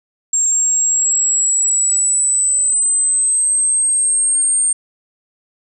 sine exponential sweep, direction up, 7459 to 8650 Hz, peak -12 dBFS, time 0.33-4.73 s, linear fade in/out 5 ms, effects none

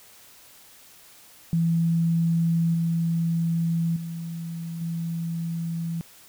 sine tone with level steps, 166.6 Hz, E3, 19 cents sharp, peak -19 / -21 / -30 / -26 dBFS, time 1.53-6.01 s, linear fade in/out 0 ms, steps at 2.74 / 3.96 / 4.81 s, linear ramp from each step 5 ms, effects white hiss -51 dBFS RMS until 6.28 s

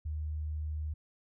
sine tone, 76.6 Hz, D#2, 27 cents flat, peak -33 dBFS, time 0.05-0.94 s, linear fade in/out 10 ms, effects none

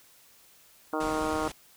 harmonic tone, 155.56 Hz, D#3, in tune, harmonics 2 / 3 / 4 / 5 / 6 / 7 / 8 / 9, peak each -32 / -34 / -35 / -36 / -37 / -37 / -38 / -39 dBFS, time 0.93-1.48 s, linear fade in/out 2 ms
pink low-pass noise, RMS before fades -39 dBFS, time 1-1.52 s, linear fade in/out 5 ms, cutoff 11000 Hz, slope 48 dB/octave
effects white hiss -58 dBFS RMS until 1.76 s

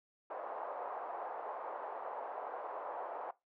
white band-pass noise, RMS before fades -43 dBFS, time 0.3-3.31 s, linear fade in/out 5 ms, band 530 to 950 Hz, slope 24 dB/octave, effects noise-tail reverb RT60 0.2 s tail -19 dB re dry

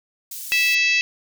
white high-pass noise, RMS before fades -33 dBFS, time 0.31-0.75 s, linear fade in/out 5 ms, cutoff 5100 Hz, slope 12 dB/octave
harmonic tone, 656 Hz, E5, 9 cents flat, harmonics 3 / 4 / 5 / 6 / 7 / 8 / 9 / 10, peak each -25 / -17 / -30 / -29 / -29 / -32 / -36 / -36 dBFS, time 0.52-1.01 s, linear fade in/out 0 ms
effects none

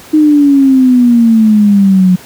sine exponential sweep, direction down, 311.1 to 180.2 Hz, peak -3 dBFS, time 0.13-2.16 s, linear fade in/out 10 ms, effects pink hiss -34 dBFS RMS until 2.25 s + high-pass 100 Hz 12 dB/octave

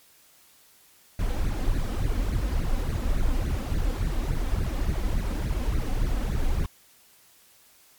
brown noise with flanger, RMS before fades -25 dBFS, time 1.19-6.66 s, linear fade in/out 2 ms, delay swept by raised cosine 0.46 to 3.96 ms, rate 3.5 Hz, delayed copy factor +0.85, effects white hiss -57 dBFS RMS until 7.98 s + MP3 96 kbps

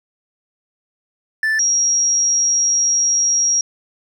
triangle / sine tone pair in turn, 1760 / 5649 Hz, A6 / F8, 0 / +19 cents, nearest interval octave + minor sixth, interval 2019 cents, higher second, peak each -13 dBFS, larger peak neither, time 1.43-1.59 / 1.59-3.61 s, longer second, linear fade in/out 2 ms, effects none

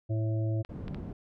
harmonic tone, 110 Hz, A2, in tune, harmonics 1 / 3 / 5 / 6, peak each -27 / -37 / -42 / -44 dBFS, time 0.09-0.63 s, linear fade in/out 20 ms
clicks, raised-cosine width 0.3 ms, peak -29 dBFS, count 3, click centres 0.649 / 0.881 / 0.946 s
white low-pass noise, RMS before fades -39 dBFS, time 0.69-1.13 s, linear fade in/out 5 ms, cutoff 210 Hz, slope 12 dB/octave
effects none

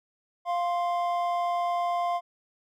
triangle tone pair together, 698.5 / 1048.5 Hz, F5 / C6, 0 / +3 cents, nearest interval perfect fifth, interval 703 cents, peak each -24 / -29 dBFS, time 0.45-2.21 s, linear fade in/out 50 ms, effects none

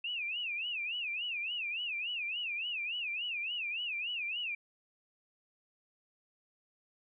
sine tone with vibrato, 2637 Hz, E7, in tune, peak -34 dBFS, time 0.04-4.55 s, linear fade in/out 5 ms, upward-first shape sine, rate 3.5 Hz, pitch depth 200 cents each way, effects none

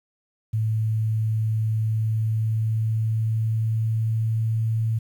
sine tone with pitch glide, 110 to 112.05 Hz, A2 to A2, 0 to +32 cents, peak -20 dBFS, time 0.53-4.99 s, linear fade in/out 10 ms, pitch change +32 cents, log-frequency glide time 1.83-4.8 s, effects 9-bit

